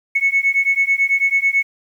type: beating tone pair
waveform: sine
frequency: 2200 / 2209.1 Hz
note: C#7 / C#7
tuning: -14 / -7 cents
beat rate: 9.1 Hz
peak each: -16 / -16 dBFS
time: 0.15-1.63 s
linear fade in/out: 10 ms
effects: tanh soft clip ceiling -6 dBFS + 8-bit